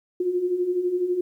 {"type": "beating tone pair", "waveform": "sine", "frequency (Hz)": [349.2, 361.2], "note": ["F4", "F#4"], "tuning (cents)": [0, -42], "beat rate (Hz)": 12, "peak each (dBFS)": [-29, -22], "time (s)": [0.2, 1.21], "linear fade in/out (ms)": 5, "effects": ["10-bit"]}